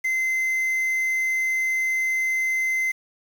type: tone with quantisation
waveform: triangle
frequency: 2065 Hz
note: C7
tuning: 23 cents flat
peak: -19 dBFS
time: 0.04-2.92 s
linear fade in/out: 10 ms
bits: 7
effects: none